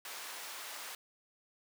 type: high-pass noise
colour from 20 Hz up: pink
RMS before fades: -45 dBFS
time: 0.05-0.95 s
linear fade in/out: 2 ms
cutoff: 880 Hz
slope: 12 dB/octave
effects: none